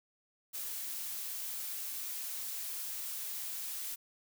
blue noise, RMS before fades -40 dBFS, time 0.53-3.96 s, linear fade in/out 20 ms, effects none

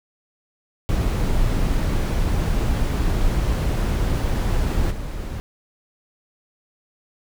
brown noise with level steps, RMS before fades -20 / -28 dBFS, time 0.89-5.4 s, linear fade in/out 0 ms, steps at 4.9 s, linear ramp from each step 20 ms, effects none

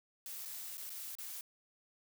blue noise with dropouts, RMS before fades -45 dBFS, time 0.26-1.41 s, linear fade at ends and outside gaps 1 ms, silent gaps 0.452-0.456 / 0.772-0.779 / 0.895-0.902 / 1.152-1.185 s, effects none

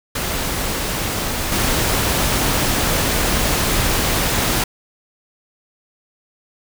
pink noise with level steps, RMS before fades -22 / -18 dBFS, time 0.15-4.64 s, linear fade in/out 5 ms, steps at 1.52 s, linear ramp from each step 2 ms, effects none

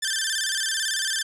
10% pulse tone with vibrato, 1661.2 Hz, G#6, in tune, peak -14 dBFS, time 0.02-1.23 s, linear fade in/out 10 ms, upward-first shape square, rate 18 Hz, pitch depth 96 cents each way, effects low-pass 10000 Hz 12 dB/octave

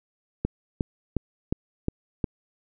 click train, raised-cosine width 3 ms, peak -11 dBFS, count 6, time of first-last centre 0.45-2.242 s, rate 2.79 Hz, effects none

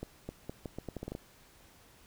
accelerating click train, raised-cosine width 2 ms, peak -25 dBFS, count 11, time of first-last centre 0.03-1.151 s, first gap 260 ms, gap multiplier 0.79, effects pink hiss -60 dBFS RMS until 2.06 s

